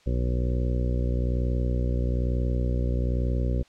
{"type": "harmonic tone", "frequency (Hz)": 61.1, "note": "B1", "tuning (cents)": -18, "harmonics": [1, 2, 3, 4, 5, 6, 7, 8, 9], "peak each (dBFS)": [-24, -29, -37, -35, -41, -38, -44, -39, -40], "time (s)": [0.06, 3.63], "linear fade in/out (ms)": 10, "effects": ["white hiss -59 dBFS RMS until 3.68 s", "low-pass 5000 Hz 12 dB/octave"]}